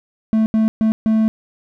triangle tone bursts at uneven times, 220 Hz, A3, in tune, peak -10 dBFS, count 4, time 0.33-0.46 / 0.54-0.68 / 0.81-0.92 / 1.06-1.28 s, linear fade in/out 0 ms, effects none

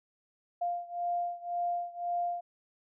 sine beating tone pair, 698.5 / 700.4 Hz, F5 / F5, 0 / +5 cents, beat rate 1.9 Hz, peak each -33 / -35 dBFS, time 0.61-2.41 s, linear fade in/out 10 ms, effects none

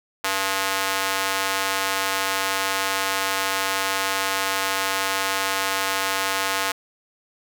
square tone with high-pass filter, 96.8 Hz, G2, 21 cents flat, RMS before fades -24 dBFS, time 0.24-6.72 s, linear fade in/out 5 ms, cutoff 1000 Hz, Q 0.79, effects none

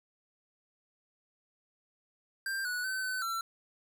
square tone with pitch steps, 1581 / 1472 / 1529 / 1515 / 1349 Hz, G6 / F#6 / G6 / F#6 / E6, +14 / -9 / -44 / +40 / +40 cents, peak -33 dBFS, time 2.46-3.41 s, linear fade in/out 2 ms, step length 190 ms, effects none

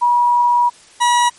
sine / 40% pulse tone pair in turn, 965 / 965 Hz, B5 / B5, -40 / -40 cents, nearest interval unison, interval 0 cents, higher neither, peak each -10 dBFS, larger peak neither, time 0.01-0.7 / 1-1.3 s, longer first, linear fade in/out 20 ms, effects white hiss -45 dBFS RMS until 1.38 s + MP3 48 kbps

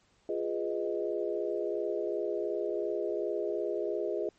sine chord, F half-diminished seventh, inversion none, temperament equal with one note detuned, 349.2 / 412 / 493.9 / 622.3 Hz, F4 / Ab4 / Cb5 / Eb5, 0 / -14 / 0 / 0 cents, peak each -35 / -33 / -38 / -36 dBFS, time 0.29-4.29 s, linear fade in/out 2 ms, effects pink hiss -68 dBFS RMS until 4.38 s + MP3 32 kbps

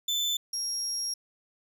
35% pulse tone pair in turn, 3525 / 5596 Hz, A7 / F8, +2 / +3 cents, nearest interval minor sixth, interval 801 cents, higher second, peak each -24 / -27 dBFS, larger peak first, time 0.08-0.37 / 0.53-1.14 s, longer second, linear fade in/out 5 ms, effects none

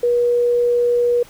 sine tone, 481.8 Hz, B4, 43 cents flat, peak -13 dBFS, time 0.03-1.23 s, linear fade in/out 5 ms, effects pink hiss -45 dBFS RMS until 1.29 s

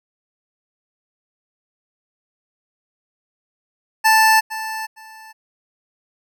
25% pulse tone with echo, 880 Hz, A5, in tune, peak -7 dBFS, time 4.04-4.41 s, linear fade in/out 20 ms, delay 460 ms, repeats 2, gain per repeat -14 dB, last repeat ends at 5.33 s, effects none

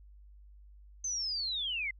sine linear sweep, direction down, 6272 to 2026 Hz, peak -32 dBFS, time 1.04-1.91 s, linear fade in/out 5 ms, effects added 50 Hz sine -52 dBFS peak until 1.99 s

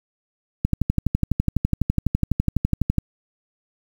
click train, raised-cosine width 5 ms, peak -6 dBFS, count 29, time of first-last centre 0.65-2.983 s, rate 12 Hz, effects 7-bit

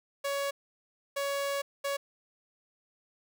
sawtooth tone bursts at uneven times, 560 Hz, C#5, 18 cents sharp, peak -26 dBFS, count 3, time 0.24-0.51 / 1.16-1.62 / 1.84-1.97 s, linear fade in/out 10 ms, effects none

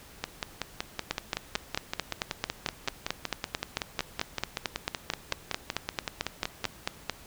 two click trains, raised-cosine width 0.2 ms, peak -12 / -10 dBFS, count 35 / 28, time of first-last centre 0.24-6.643 / 1.11-7.097 s, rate 5.31 / 4.51 Hz, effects pink hiss -51 dBFS RMS until 7.26 s

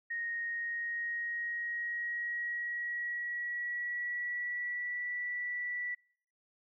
sine tone with pitch glide, 1864.7 to 1958.5 Hz, A#6 to B6, 0 to -15 cents, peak -34 dBFS, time 0.1-5.95 s, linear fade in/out 10 ms, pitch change +85 cents, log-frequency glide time 0.46-5.1 s, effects noise-tail reverb RT60 0.6 s tail -25 dB re dry

